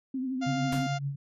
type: tone with vibrato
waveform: sine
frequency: 260 Hz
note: C4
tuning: 11 cents flat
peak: -29 dBFS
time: 0.14-0.87 s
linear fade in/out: 5 ms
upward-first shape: triangle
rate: 12 Hz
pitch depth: 65 cents each way
type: harmonic tone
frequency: 700 Hz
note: F5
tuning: 4 cents sharp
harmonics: 1 / 2 / 3 / 4 / 5 / 6 / 7 / 8 / 9 / 10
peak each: -33 / -39 / -43 / -45 / -47 / -49 / -50 / -51 / -52 / -53 dBFS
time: 0.41-0.99 s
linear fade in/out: 20 ms
type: tone with tremolo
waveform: sine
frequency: 140 Hz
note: C#3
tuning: 18 cents sharp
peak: -27 dBFS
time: 0.46-1.16 s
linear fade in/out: 10 ms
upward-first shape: triangle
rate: 7 Hz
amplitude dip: 65%
type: noise with exponential decay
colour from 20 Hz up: pink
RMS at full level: -35 dBFS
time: 0.72-0.96 s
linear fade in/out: 5 ms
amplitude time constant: 51 ms
effects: resampled to 32000 Hz